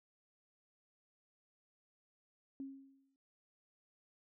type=tone with exponential decay; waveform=sine; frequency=271.4 Hz; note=C#4; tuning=36 cents flat; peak=-40 dBFS; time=2.6-3.16 s; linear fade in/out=1 ms; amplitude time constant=120 ms; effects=none

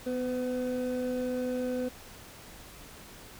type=tone pair together; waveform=triangle; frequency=249.5 / 505 Hz; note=B3 / B4; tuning=+18 / +39 cents; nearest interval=octave; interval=1221 cents; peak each=-30 / -30 dBFS; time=0.06-1.89 s; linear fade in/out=10 ms; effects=pink hiss -49 dBFS RMS until 3.39 s

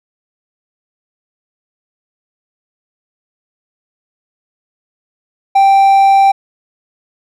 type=tone; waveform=triangle; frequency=784 Hz; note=G5; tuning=in tune; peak=-3 dBFS; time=5.55-6.32 s; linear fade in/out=10 ms; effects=none

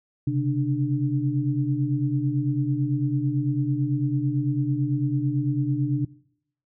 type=tone cluster; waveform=sine; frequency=130.9 / 139.9 / 296.2 Hz; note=C3 / C#3 / D4; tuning=+1 / +16 / +15 cents; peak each=-24 / -27 / -26 dBFS; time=0.27-6.05 s; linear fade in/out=5 ms; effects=noise-tail reverb RT60 0.7 s tail -22 dB re dry

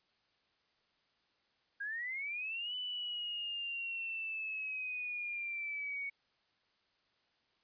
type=linear two-way sweep; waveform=sine; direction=up then down; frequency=1600 to 3000 to 2225 Hz; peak=-37 dBFS; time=1.8-6.1 s; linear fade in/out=10 ms; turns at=2.75 s; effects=white hiss -75 dBFS RMS until 7.63 s + resampled to 11025 Hz

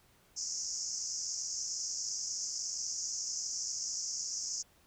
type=band-pass noise; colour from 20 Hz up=white; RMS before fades=-38 dBFS; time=0.36-4.63 s; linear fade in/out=20 ms; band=5100 to 7000 Hz; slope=96 dB/octave; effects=pink hiss -66 dBFS RMS until 4.86 s

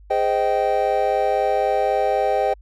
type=chord; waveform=triangle; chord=Ab major seventh; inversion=none; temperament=just; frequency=415.3 / 519.1 / 623 / 778.7 Hz; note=Ab4 / C5 / Eb5 / G5; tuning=0 / -14 / +2 / -12 cents; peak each=-23 / -21 / -21 / -19 dBFS; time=0.1-2.54 s; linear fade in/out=10 ms; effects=added 50 Hz sine -43 dBFS peak until 2.61 s

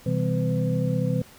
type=tone cluster; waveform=sine; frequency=125.8 / 161.2 / 195.6 / 253 / 505 Hz; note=B2 / E3 / G3 / B3 / B4; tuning=+32 / -38 / -4 / +42 / +39 cents; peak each=-26 / -25 / -30 / -31 / -30 dBFS; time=0.06-1.22 s; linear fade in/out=5 ms; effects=pink hiss -50 dBFS RMS until 1.38 s

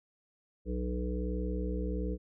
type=harmonic tone; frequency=61.3 Hz; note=B1; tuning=12 cents flat; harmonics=1 / 3 / 5 / 7 / 8; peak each=-33 / -38 / -40 / -41 / -42 dBFS; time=0.65-2.18 s; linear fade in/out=50 ms; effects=none

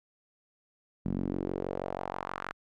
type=tone with band-pass filter sweep; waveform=sawtooth; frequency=46.25 Hz; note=F#1; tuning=in tune; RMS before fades=-35 dBFS; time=1.05-2.53 s; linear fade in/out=10 ms; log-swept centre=200 to 1500 Hz; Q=2.2; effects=none

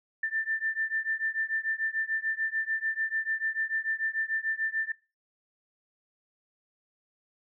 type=beating tone pair; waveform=sine; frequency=1777 / 1783.8 Hz; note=A6 / A6; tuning=+17 / +23 cents; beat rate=6.8 Hz; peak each=-31 dBFS; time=0.23-4.92 s; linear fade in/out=5 ms; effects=noise-tail reverb RT60 0.3 s tail -23 dB re dry

